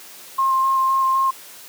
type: tone with vibrato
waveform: sine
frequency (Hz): 1063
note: C6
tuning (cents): +27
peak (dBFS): -15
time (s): 0.38-1.31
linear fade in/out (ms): 10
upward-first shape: square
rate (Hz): 3.9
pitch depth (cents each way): 10
effects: white hiss -41 dBFS RMS until 1.68 s + high-pass 200 Hz 12 dB/octave